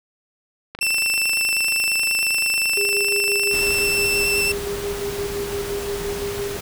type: click train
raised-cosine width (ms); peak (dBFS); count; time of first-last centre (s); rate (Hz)
0.3; -16; 80; 0.75-3.824; 25.7
type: tone with vibrato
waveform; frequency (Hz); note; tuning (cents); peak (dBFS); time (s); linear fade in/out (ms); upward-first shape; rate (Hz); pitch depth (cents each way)
sawtooth; 2674; E7; +24; -15; 0.81-4.52; 5; triangle; 9.3; 16
type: tone with tremolo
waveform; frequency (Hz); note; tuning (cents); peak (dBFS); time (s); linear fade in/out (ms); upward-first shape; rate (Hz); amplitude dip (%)
sine; 403.9; G#4; -48; -23; 2.77-6.57; 5; square; 5.8; 40
type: noise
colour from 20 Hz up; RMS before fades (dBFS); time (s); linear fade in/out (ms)
pink; -31; 3.52-6.61; 10
effects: none